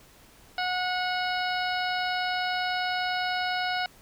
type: harmonic tone with a mistuned harmonic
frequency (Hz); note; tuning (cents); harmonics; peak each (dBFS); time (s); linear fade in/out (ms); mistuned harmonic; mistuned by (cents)
730; F#5; -24; 1 / 2 / 3 / 4 / 5 / 6 / 7; -29 / -31 / -36 / -37 / -39 / -39 / -40; 0.58-3.86; 2; 5; +79
effects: pink hiss -55 dBFS RMS until 4.01 s